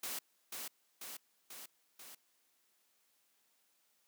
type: noise with echo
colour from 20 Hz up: white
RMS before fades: -41 dBFS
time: 0.03-0.19 s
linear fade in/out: 5 ms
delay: 490 ms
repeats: 4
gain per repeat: -3 dB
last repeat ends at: 2.15 s
effects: white hiss -75 dBFS RMS until 4.07 s + high-pass 200 Hz 12 dB/octave